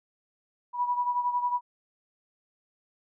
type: beating tone pair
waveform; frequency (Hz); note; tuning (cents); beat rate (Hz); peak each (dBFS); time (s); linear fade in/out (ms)
sine; 975 / 986; B5 / B5; -23 / -3; 11; -26 / -32; 0.73-1.61; 50
effects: none